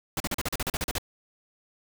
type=noise bursts; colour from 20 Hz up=pink; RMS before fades=-29 dBFS; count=12; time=0.17-0.983 s; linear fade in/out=2 ms; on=32 ms; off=39 ms; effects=none